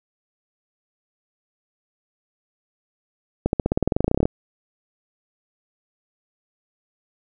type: accelerating click train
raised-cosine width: 2 ms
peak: -5 dBFS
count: 19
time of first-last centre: 3.46-4.255 s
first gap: 71 ms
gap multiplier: 0.94
effects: none